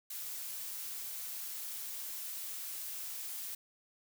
blue noise, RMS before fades -42 dBFS, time 0.1-3.55 s, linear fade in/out 5 ms, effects none

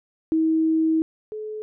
sine tone pair in turn, 320 / 429.3 Hz, D#4 / A4, +49 / -43 cents, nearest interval perfect fourth, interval 508 cents, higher second, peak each -17 / -29 dBFS, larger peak first, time 0.32-1.02 / 1.32-1.62 s, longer first, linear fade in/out 0 ms, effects none

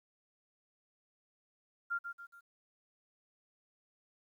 sine tone with echo, 1393 Hz, F6, 5 cents flat, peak -32 dBFS, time 1.9-1.99 s, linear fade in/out 20 ms, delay 140 ms, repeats 3, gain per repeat -7 dB, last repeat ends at 2.41 s, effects 12-bit

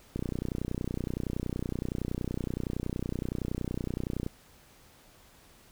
click train, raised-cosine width 3 ms, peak -19 dBFS, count 127, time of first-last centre 0.16-4.264 s, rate 30.7 Hz, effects pink hiss -58 dBFS RMS until 5.71 s

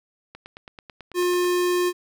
click train, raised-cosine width 0.3 ms, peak -24 dBFS, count 11, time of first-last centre 0.35-1.445 s, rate 9.13 Hz
square tone, 356.4 Hz, F4, 35 cents sharp, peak -20 dBFS, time 1.14-1.93 s, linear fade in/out 50 ms
effects none

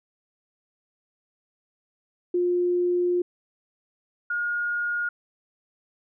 sine tone pair in turn, 354.5 / 1429.5 Hz, F4 / F6, +26 / +40 cents, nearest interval 2 octaves, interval 2414 cents, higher second, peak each -20 / -24 dBFS, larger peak first, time 2.34-3.22 / 4.3-5.09 s, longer first, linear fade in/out 5 ms, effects none

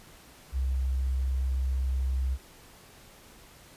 sine tone, 65.41 Hz, C2, in tune, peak -25 dBFS, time 0.52-2.38 s, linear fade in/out 50 ms, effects pink hiss -53 dBFS RMS until 3.76 s + resampled to 32000 Hz

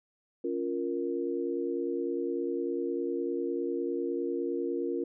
sine chord, Bb minor, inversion first, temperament just, 279.7 / 349.6 / 466.2 Hz, Db4 / F4 / Bb4, +16 / +2 / 0 cents, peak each -35 / -32 / -34 dBFS, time 0.44-5.04 s, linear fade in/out 5 ms, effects none

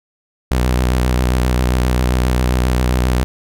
sawtooth tone with vibrato, 62.3 Hz, B1, 16 cents sharp, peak -9 dBFS, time 0.51-3.24 s, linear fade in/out 0 ms, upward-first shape sine, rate 7.5 Hz, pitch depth 41 cents each way, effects none

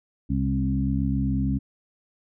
harmonic tone with a mistuned harmonic, 67.2 Hz, C2, 47 cents sharp, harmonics 1 / 2 / 3 / 4, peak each -27 / -27 / -27 / -27 dBFS, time 0.29-1.59 s, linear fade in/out 20 ms, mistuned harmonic 2, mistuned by -18 cents, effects none

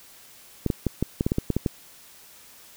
clicks, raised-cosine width 3 ms, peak -9 dBFS, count 11, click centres 0.663 / 0.702 / 0.867 / 1.026 / 1.209 / 1.265 / 1.319 / 1.384 / 1.503 / 1.566 / 1.662 s, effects white hiss -50 dBFS RMS until 2.76 s

